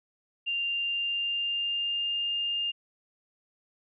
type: tone with pitch glide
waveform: sine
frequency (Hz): 2789 to 2812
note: F7 to F7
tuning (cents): -3 to +11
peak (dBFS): -27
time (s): 0.46-2.72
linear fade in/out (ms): 20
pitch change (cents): +14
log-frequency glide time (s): 0.68-2.2
effects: none